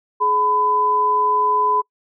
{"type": "tone pair together", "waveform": "sine", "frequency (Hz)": [422.1, 1004], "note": ["G#4", "B5"], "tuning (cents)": [28, 28], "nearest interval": "octave + minor third", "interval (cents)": 1500, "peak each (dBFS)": [-24, -15], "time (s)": [0.2, 1.82], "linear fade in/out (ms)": 20, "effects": ["noise-tail reverb RT60 0.1 s tail -26 dB re dry"]}